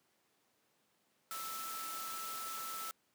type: tone in noise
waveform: sine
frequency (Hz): 1318.5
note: E6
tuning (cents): 0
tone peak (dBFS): -43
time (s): 1.31-2.91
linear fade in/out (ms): 0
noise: white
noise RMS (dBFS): -45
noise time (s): 1.31-2.91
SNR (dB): -1
effects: pink hiss -75 dBFS RMS until 3.14 s + high-pass 200 Hz 12 dB/octave